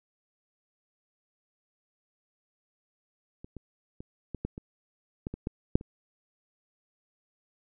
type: clicks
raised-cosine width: 3 ms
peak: -30 / -28 / -28 / -22 / -18 / -26 / -20 / -23 / -18 / -7 / -30 dBFS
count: 11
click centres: 3.445 / 3.567 / 4.005 / 4.347 / 4.45 / 4.579 / 5.269 / 5.34 / 5.471 / 5.755 / 5.811 s
effects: none